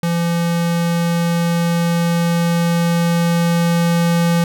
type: tone with level ramp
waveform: square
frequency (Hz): 170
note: F3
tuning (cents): -46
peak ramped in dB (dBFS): -16 to -13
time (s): 0.03-4.44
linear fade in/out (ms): 2
effects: none